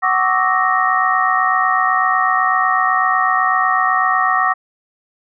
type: tone cluster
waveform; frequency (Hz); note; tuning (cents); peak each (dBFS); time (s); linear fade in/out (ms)
sine; 748 / 1110 / 1178 / 1300 / 1862; F#5 / C#6 / D6 / E6 / A#6; +19 / +2 / +5 / -24 / -2; -19; 0.02-4.54; 20
effects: none